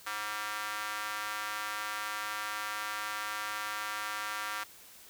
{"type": "tone with high-pass filter", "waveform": "square", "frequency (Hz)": 106, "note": "G#2", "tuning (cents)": 36, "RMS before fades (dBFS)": -37, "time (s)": [0.06, 4.64], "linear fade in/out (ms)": 10, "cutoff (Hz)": 1300, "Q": 2.1, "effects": ["white hiss -54 dBFS RMS until 5.09 s"]}